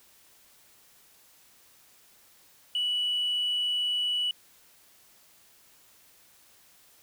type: tone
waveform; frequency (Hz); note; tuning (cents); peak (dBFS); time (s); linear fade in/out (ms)
sine; 2951; F#7; -5; -24; 2.75-4.31; 2
effects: tanh soft clip ceiling -22 dBFS + white hiss -59 dBFS RMS until 7.02 s